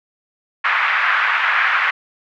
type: band-pass noise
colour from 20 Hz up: pink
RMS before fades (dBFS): -17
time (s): 0.64-1.91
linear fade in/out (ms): 10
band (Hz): 1200 to 2200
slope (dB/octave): 24
effects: none